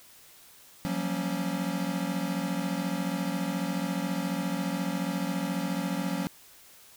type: chord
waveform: square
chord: Gb major seventh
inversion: third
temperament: equal with one note detuned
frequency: 174.61 / 188.99 / 233.1 / 277.2 Hz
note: F3 / Gb3 / Bb3 / Db4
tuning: 0 / +37 / 0 / 0 cents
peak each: -34 / -34 / -38 / -35 dBFS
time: 0.85-6.27 s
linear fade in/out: 0 ms
effects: white hiss -54 dBFS RMS until 6.96 s